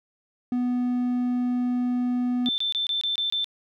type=tone; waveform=triangle; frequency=246.9 Hz; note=B3; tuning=in tune; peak=-20 dBFS; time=0.52-2.49 s; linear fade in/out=2 ms
type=tone bursts; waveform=sine; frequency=3547 Hz; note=A7; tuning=13 cents sharp; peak=-23 dBFS; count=7; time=2.46-3.444 s; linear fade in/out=0 ms; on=120 ms; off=24 ms
effects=none